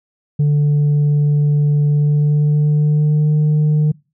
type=tone with pitch glide; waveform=sine; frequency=146.83 to 151.66 Hz; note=D3 to D#3; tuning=0 to -44 cents; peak=-8 dBFS; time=0.39-3.92 s; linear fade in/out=10 ms; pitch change=+56 cents; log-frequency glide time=1.88-3.35 s; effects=noise-tail reverb RT60 0.3 s tail -25 dB re dry + tanh soft clip ceiling -10 dBFS

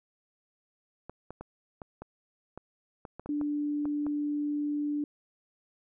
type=clicks; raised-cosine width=1 ms; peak=-27 dBFS; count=12; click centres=1.096 / 1.306 / 1.41 / 1.818 / 2.02 / 2.576 / 3.052 / 3.196 / 3.26 / 3.413 / 3.855 / 4.066 s
type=tone; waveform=sine; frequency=293.7 Hz; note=D4; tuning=in tune; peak=-28 dBFS; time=3.29-5.04 s; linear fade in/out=2 ms
effects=none

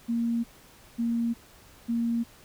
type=tone bursts; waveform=sine; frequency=233.1 Hz; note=A#3; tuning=in tune; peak=-24 dBFS; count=3; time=0.08-2.24 s; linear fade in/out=20 ms; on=360 ms; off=540 ms; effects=pink hiss -54 dBFS RMS until 2.44 s

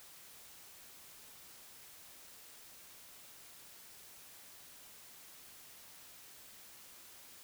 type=silence; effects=white hiss -56 dBFS RMS until 7.43 s

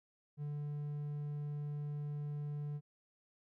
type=tone; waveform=triangle; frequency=146.83 Hz; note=D3; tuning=in tune; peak=-36 dBFS; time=0.37-2.81 s; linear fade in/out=50 ms; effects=none

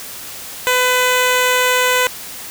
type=tone; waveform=10% pulse; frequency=502 Hz; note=B4; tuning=28 cents sharp; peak=-4 dBFS; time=0.67-2.07 s; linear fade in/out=0 ms; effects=white hiss -31 dBFS RMS until 2.5 s

